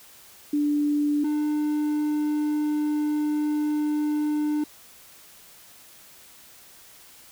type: tone pair in turn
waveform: sine / triangle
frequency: 293.7 / 299.7 Hz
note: D4 / D4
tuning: 0 / +35 cents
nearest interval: unison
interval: 35 cents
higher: second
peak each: -20 dBFS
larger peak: neither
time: 0.53-1.24 / 1.24-4.64 s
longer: second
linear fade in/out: 5 ms
effects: white hiss -50 dBFS RMS until 7.31 s